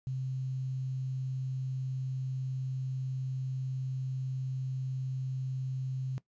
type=tone with quantisation; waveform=sine; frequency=130.81 Hz; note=C3; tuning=in tune; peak=-32 dBFS; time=0.07-6.18 s; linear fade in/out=0 ms; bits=10; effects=noise-tail reverb RT60 0.1 s tail -18 dB re dry + resampled to 16000 Hz